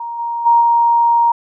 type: tone with level steps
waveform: sine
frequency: 937 Hz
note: A#5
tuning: 9 cents sharp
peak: -22 / -18 / -7 / -9 dBFS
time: 0-1.32 s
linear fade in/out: 5 ms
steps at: 0.18 / 0.45 / 0.6 s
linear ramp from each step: 20 ms
effects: none

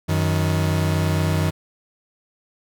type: tone pair together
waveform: 40% pulse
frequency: 92.6 / 156.7 Hz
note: F#2 / D#3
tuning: +2 / +13 cents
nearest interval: major sixth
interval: 911 cents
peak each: -20 dBFS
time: 0.08-1.51 s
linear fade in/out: 20 ms
effects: none

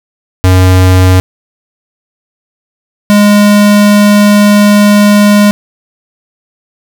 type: tone pair in turn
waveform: square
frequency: 92.5 / 206.2 Hz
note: F#2 / G#3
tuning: 0 / -12 cents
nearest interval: octave + major second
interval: 1388 cents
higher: second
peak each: -3 dBFS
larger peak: neither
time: 0.44-1.2 / 3.1-5.51 s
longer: second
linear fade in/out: 0 ms
effects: none

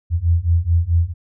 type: beating tone pair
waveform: sine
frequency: 82.41 / 87.01 Hz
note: E2 / F2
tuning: 0 / -6 cents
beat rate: 4.6 Hz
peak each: -17 / -16 dBFS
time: 0.1-1.14 s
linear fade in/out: 50 ms
effects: none

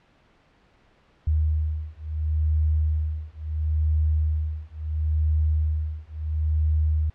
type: beating tone pair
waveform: sine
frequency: 77 / 77.73 Hz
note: D#2 / D#2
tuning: -17 / -1 cents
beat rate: 0.73 Hz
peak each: -24 dBFS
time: 1.27-7.1 s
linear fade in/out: 5 ms
effects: pink hiss -60 dBFS RMS until 7.14 s + low-pass 3000 Hz 12 dB/octave

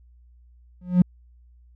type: tone with exponential growth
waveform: triangle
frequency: 179.6 Hz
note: F3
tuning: 49 cents sharp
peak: -5 dBFS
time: 0.81-1.02 s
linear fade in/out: 5 ms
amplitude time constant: 44 ms
effects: tanh soft clip ceiling -7 dBFS + added 60 Hz sine -50 dBFS peak until 1.75 s

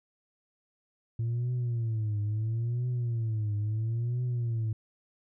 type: tone with vibrato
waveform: sine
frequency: 113.6 Hz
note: A#2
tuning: 44 cents flat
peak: -25 dBFS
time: 1.19-4.73 s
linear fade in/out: 5 ms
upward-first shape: triangle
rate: 0.74 Hz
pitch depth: 170 cents each way
effects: tanh soft clip ceiling -26 dBFS

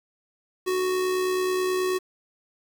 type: tone with amplitude modulation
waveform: square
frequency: 370 Hz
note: F#4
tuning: in tune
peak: -22 dBFS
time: 0.66-1.99 s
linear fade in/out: 20 ms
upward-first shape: sine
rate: 69.3 Hz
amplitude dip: 30%
effects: 8-bit

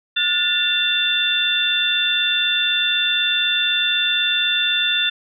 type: tone cluster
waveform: sine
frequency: 1444 / 1763 / 2734 / 3538 Hz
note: F#6 / A6 / F7 / A7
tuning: -43 / +3 / -37 / +9 cents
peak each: -25 / -26 / -23 / -18 dBFS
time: 0.16-5.1 s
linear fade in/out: 10 ms
effects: none

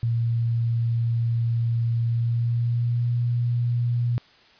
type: tone with pitch glide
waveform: sine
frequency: 116.54 to 120.02 Hz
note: A#2 to B2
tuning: 0 to -49 cents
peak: -20 dBFS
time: 0.03-4.18 s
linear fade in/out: 0 ms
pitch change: +51 cents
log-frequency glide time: 2.05-3.1 s
effects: white hiss -54 dBFS RMS until 4.59 s + resampled to 11025 Hz

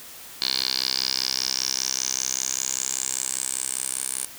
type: tone with band-pass filter sweep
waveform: 10% pulse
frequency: 65.1 Hz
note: C2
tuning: 8 cents flat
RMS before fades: -27 dBFS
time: 0.42-4.26 s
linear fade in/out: 0 ms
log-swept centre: 4300 to 9500 Hz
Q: 7.4
effects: white hiss -42 dBFS RMS until 4.38 s

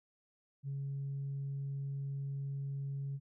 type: tone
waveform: sine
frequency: 138.59 Hz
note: C#3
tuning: in tune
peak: -35 dBFS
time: 0.63-3.2 s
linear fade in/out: 50 ms
effects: tanh soft clip ceiling -33 dBFS

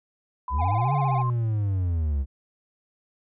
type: tone with pitch glide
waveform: sine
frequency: 1003 to 1051.7 Hz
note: B5 to C6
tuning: +26 to +9 cents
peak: -28 dBFS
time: 0.48-1.3 s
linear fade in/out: 2 ms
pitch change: +83 cents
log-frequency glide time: 0.61-1.05 s
type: linear two-way sweep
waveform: triangle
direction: up then down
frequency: 61.7 to 142.9 to 65.4 Hz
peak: -20 dBFS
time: 0.5-2.26 s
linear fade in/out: 50 ms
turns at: 0.94 s
type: tone with vibrato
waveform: triangle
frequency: 766 Hz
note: G5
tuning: 40 cents flat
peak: -24 dBFS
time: 0.58-1.23 s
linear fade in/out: 20 ms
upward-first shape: sine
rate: 15 Hz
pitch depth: 160 cents each way
effects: resampled to 8000 Hz

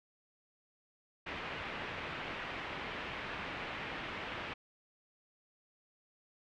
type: low-pass noise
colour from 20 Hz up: white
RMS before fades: -42 dBFS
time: 1.26-4.54 s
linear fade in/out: 10 ms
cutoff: 2700 Hz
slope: 24 dB/octave
effects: none

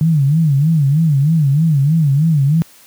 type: tone with vibrato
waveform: sine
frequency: 150 Hz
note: D3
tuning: 37 cents sharp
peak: -9 dBFS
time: 0.01-2.62 s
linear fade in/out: 0 ms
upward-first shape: sine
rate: 3.2 Hz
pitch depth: 170 cents each way
effects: white hiss -45 dBFS RMS until 2.86 s + high-pass 80 Hz 12 dB/octave

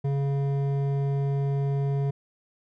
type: tone with hard clipping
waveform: sine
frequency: 139.3 Hz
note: C#3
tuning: 9 cents sharp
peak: -25 dBFS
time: 0.04-2.11 s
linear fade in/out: 10 ms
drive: 10 dB
effects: none

